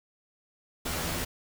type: noise with comb filter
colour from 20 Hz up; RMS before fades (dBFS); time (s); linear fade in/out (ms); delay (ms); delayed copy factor
pink; -32; 0.85-1.25; 10; 12; +0.8
effects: none